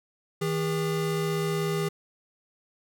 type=tone pair together; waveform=square; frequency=160.3 / 404.7 Hz; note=E3 / G#4; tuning=-48 / -45 cents; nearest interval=octave + major third; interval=1603 cents; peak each=-29 / -29 dBFS; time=0.41-1.89 s; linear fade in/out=10 ms; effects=none